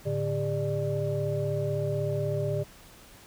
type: tone cluster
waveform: sine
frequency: 108.5 / 144.6 / 403.7 / 593 Hz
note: A2 / D3 / G#4 / D5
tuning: -24 / -27 / -49 / +17 cents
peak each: -32 / -30 / -32 / -31 dBFS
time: 0.05-2.64 s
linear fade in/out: 20 ms
effects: tanh soft clip ceiling -17 dBFS + pink hiss -52 dBFS RMS until 3.26 s